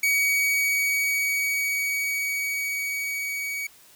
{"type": "tone with level ramp", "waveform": "45% pulse", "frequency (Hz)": 2257, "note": "C#7", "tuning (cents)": 31, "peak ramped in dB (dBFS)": [-19, -28], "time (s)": [0.03, 3.67], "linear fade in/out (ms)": 5, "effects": ["white hiss -53 dBFS RMS until 3.95 s"]}